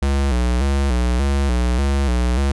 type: tone with vibrato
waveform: square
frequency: 65 Hz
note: C2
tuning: 11 cents flat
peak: -16 dBFS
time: 0.02-2.52 s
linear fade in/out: 5 ms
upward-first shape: square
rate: 1.7 Hz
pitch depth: 110 cents each way
effects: resampled to 24000 Hz